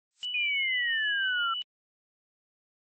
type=noise with exponential growth; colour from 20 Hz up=violet; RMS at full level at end=-35 dBFS; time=0.11-0.25 s; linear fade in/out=0 ms; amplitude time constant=29 ms
type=tone with tremolo; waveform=sine; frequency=2960 Hz; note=F#7; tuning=in tune; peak=-30 dBFS; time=0.23-1.62 s; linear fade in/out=0 ms; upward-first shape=sine; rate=6.1 Hz; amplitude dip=35%
type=exponential sweep; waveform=sine; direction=down; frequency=2491 to 1330 Hz; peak=-26 dBFS; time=0.34-1.54 s; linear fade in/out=5 ms
effects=MP3 32 kbps